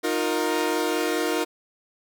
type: chord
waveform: sawtooth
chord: Eb suspended second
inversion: none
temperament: equal with one note detuned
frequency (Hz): 311.1 / 355.9 / 466.2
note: Eb4 / F4 / Bb4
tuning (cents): 0 / +33 / 0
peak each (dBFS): -23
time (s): 0.03-1.45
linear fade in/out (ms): 20
effects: none